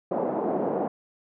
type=band-pass noise; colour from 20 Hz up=white; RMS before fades=-27 dBFS; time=0.11-0.88 s; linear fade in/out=5 ms; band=200 to 700 Hz; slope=24 dB/octave; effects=none